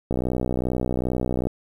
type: click train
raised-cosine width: 2 ms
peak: -11 dBFS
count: 86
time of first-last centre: 0.11-1.47 s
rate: 62.5 Hz
effects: 8-bit